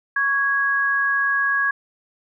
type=tone pair together; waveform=sine; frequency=1117.1 / 1656 Hz; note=C#6 / G#6; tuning=+13 / -5 cents; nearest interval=perfect fifth; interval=682 cents; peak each=-24 / -18 dBFS; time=0.16-1.71 s; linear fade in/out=5 ms; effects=none